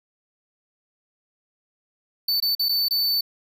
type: tone with dropouts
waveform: square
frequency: 4517 Hz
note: C#8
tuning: 32 cents sharp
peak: -20 dBFS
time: 2.28-3.21 s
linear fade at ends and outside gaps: 5 ms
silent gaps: 2.402-2.423 / 2.551-2.594 / 2.687-2.691 / 2.885-2.908 s
effects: none